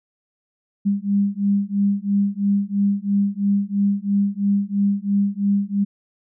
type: beating tone pair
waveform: sine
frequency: 199.1 / 202.1 Hz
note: G3 / G#3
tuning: +27 / -47 cents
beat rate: 3 Hz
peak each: -20 / -20 dBFS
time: 0.85-5.85 s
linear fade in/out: 20 ms
effects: none